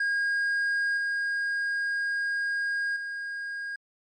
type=tone with level steps; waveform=triangle; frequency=1628 Hz; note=G#6; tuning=35 cents flat; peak=-22 / -24 / -30 dBFS; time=0-3.76 s; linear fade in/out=5 ms; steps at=0.97 / 2.96 s; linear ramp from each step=5 ms; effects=MP3 48 kbps